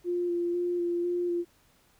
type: tone with vibrato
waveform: sine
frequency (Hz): 349.2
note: F4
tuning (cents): 0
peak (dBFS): -26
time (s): 0.04-1.45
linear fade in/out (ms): 50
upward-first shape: square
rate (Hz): 2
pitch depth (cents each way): 14
effects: pink hiss -64 dBFS RMS until 1.99 s